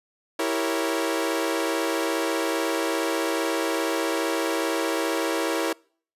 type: chord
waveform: sawtooth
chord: E diminished seventh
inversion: none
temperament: equal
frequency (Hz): 329.6 / 392 / 466.2 / 554.4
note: E4 / G4 / Bb4 / Db5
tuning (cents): 0 / 0 / 0 / 0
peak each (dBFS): -23 / -28 / -25 / -26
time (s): 0.39-5.73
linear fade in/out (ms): 5
effects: noise-tail reverb RT60 0.5 s tail -26 dB re dry + resampled to 32000 Hz